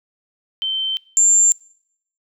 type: tone pair in turn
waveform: sine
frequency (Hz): 3102 / 7297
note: G7 / A#8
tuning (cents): -19 / -38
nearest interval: octave + minor third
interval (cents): 1481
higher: second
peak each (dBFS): -19 / -10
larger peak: second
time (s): 0.62-0.97 / 1.17-1.52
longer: neither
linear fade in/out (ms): 0
effects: noise-tail reverb RT60 0.7 s tail -23 dB re dry